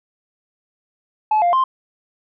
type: tone with pitch steps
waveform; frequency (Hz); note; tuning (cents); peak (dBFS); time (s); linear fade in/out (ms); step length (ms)
sine; 859 / 699 / 1050; A5 / F5 / C6; -42 / +1 / +6; -11; 1.31-1.64; 5; 110
effects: tanh soft clip ceiling -11 dBFS